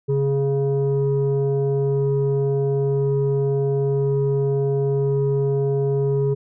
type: tone pair together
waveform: sine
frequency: 138.11 / 415.3 Hz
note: C#3 / G#4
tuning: -6 / 0 cents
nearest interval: octave + perfect fifth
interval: 1906 cents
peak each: -18 dBFS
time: 0.08-6.35 s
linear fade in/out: 20 ms
effects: tanh soft clip ceiling -14 dBFS